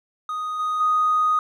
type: tone with level steps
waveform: triangle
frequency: 1244.5 Hz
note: D#6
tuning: in tune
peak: -23 / -19 / -13 dBFS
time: 0.29-1.39 s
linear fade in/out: 2 ms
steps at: 0.59 / 0.8 s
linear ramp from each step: 10 ms
effects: tanh soft clip ceiling -14 dBFS